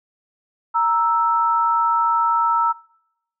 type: tone pair together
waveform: sine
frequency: 932.3 / 1318.5 Hz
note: A#5 / E6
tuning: 0 / 0 cents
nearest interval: tritone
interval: 600 cents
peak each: -18 dBFS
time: 0.74-2.73 s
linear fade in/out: 20 ms
effects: noise-tail reverb RT60 0.8 s tail -24 dB re dry